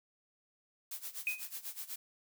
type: noise with tremolo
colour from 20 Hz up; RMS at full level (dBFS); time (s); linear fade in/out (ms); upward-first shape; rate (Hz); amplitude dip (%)
blue; -41; 0.91-1.96; 5; sine; 8.1; 85
type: tone with exponential decay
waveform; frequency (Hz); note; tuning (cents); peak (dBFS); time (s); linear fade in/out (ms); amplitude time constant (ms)
sine; 2502; D#7; +9; -28; 1.27-1.5; 1; 48
effects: none